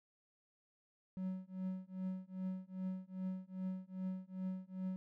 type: tone with tremolo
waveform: triangle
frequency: 186.8 Hz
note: F#3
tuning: 17 cents sharp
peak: -34 dBFS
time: 1.17-4.96 s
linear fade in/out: 0 ms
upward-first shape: triangle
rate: 2.5 Hz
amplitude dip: 100%
effects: none